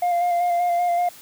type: tone with vibrato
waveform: sine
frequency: 701 Hz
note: F5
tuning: 6 cents sharp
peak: -15 dBFS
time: 0.02-1.09 s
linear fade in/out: 5 ms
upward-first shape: square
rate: 5.2 Hz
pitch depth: 19 cents each way
effects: tanh soft clip ceiling -17 dBFS + white hiss -45 dBFS RMS until 1.21 s